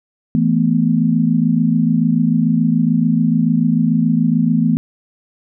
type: chord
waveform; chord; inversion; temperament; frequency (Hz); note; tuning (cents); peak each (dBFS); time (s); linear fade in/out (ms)
sine; E suspended fourth; none; equal; 164.81 / 220 / 246.9; E3 / A3 / B3; 0 / 0 / 0; -16; 0.35-4.77; 0
effects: none